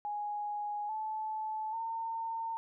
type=tone with pitch steps; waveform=sine; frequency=830.6 / 868.4 / 907.9 Hz; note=G#5 / A5 / A#5; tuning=0 / -23 / -46 cents; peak=-34 dBFS; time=0.05-2.57 s; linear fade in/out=0 ms; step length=840 ms; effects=none